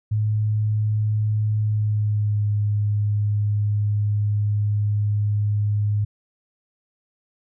sine tone with pitch glide, 106.9 to 104.04 Hz, A2 to G#2, -49 to +4 cents, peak -18 dBFS, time 0.11-6.05 s, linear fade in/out 10 ms, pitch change -47 cents, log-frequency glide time 1.61-2.47 s, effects none

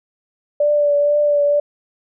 sine tone with vibrato, 584 Hz, D5, 10 cents flat, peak -12 dBFS, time 0.6-1.6 s, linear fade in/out 5 ms, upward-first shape triangle, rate 2.1 Hz, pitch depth 25 cents each way, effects none

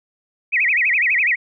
sine tone with vibrato, 2204 Hz, C#7, 11 cents flat, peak -14 dBFS, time 0.52-1.36 s, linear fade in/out 20 ms, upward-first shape sine, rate 12 Hz, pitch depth 280 cents each way, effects none

